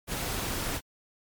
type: noise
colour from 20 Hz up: pink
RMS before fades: -32 dBFS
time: 0.07-0.81 s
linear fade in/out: 50 ms
effects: MP3 96 kbps